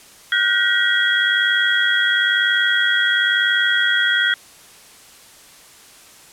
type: tone cluster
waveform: sine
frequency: 1441 / 1542 / 1908 / 3305 Hz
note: F#6 / G6 / A#6 / G#7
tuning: -46 / -29 / +40 / -9 cents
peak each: -20 dBFS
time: 0.32-4.34 s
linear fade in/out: 2 ms
effects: white hiss -45 dBFS RMS until 6.32 s + low-pass 11000 Hz 12 dB/octave